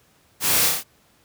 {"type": "noise with echo", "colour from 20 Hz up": "white", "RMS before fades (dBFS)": -22, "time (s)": [0.4, 0.71], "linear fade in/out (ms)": 50, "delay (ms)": 32, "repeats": 4, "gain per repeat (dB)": -2, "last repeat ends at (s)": 0.838, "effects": ["pink hiss -59 dBFS RMS until 1.24 s", "high-pass 60 Hz 12 dB/octave"]}